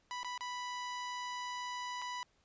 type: tone with dropouts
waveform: sawtooth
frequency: 987.8 Hz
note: B5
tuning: in tune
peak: -35 dBFS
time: 0.11-2.23 s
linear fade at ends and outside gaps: 0 ms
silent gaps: 0.231-0.246 / 0.377-0.408 / 2.017-2.021 s
effects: pink hiss -73 dBFS RMS until 2.44 s + resampled to 16000 Hz